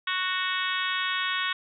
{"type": "harmonic tone with a mistuned harmonic", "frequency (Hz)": 370, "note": "F#4", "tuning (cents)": 0, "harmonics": [3, 4, 5, 6, 7, 8, 9, 10], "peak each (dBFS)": [-32, -32, -32, -36, -36, -38, -34, -36], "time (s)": [0.07, 1.53], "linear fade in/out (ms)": 5, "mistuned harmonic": 7, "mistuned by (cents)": 19, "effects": []}